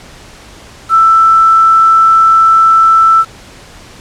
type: tone with quantisation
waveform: sine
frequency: 1326 Hz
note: E6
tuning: 10 cents sharp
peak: -3 dBFS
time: 0.89-3.25 s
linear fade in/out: 50 ms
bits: 5
effects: pink hiss -35 dBFS RMS until 4 s + low-pass 8000 Hz 12 dB/octave